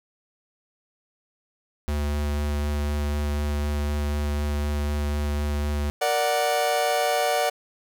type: tone with vibrato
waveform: square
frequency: 73.42 Hz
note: D2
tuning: in tune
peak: -24 dBFS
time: 1.88-5.9 s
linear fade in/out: 0 ms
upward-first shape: sine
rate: 4 Hz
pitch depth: 10 cents each way
type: chord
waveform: 40% pulse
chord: Bb augmented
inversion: none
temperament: equal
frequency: 466.2 / 587.3 / 740 Hz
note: Bb4 / D5 / F#5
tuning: 0 / 0 / 0 cents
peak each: -28 / -24 / -23 dBFS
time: 6.01-7.5 s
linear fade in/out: 10 ms
effects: none